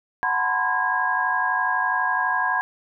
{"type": "tone cluster", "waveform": "sine", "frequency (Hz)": [740, 894, 997, 1049, 1636], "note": ["F#5", "A5", "B5", "C6", "G#6"], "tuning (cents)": [0, 27, 16, 4, -26], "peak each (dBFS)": [-28, -30, -25, -29, -23], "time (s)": [0.23, 2.61], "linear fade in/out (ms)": 0, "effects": []}